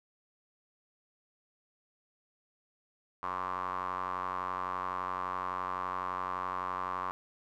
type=tone with band-pass filter; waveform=square; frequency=45.9 Hz; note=F#1; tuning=13 cents flat; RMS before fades=-36 dBFS; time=3.23-7.11 s; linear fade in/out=0 ms; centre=1100 Hz; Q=7.5; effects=none